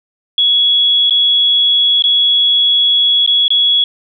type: tone with dropouts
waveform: sine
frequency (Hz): 3358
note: G#7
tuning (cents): +18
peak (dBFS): -8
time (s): 0.38-3.84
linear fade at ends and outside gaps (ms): 2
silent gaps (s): 1.098-1.107 / 2.023-2.039 / 3.263-3.275 / 3.481-3.504
effects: none